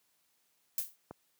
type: noise with exponential decay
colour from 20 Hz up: violet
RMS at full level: -29 dBFS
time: 0.78-0.96 s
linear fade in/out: 1 ms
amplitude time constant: 37 ms
type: click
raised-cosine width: 1 ms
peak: -29 dBFS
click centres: 1.11 s
effects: white hiss -74 dBFS RMS until 1.39 s + high-pass 100 Hz 12 dB/octave